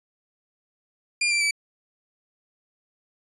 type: tone with pitch steps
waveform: sawtooth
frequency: 2401 / 2353 / 2306 Hz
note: D7 / D7 / D7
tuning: +38 / +3 / -32 cents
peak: -17 dBFS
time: 1.21-1.51 s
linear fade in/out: 5 ms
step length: 100 ms
effects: resampled to 24000 Hz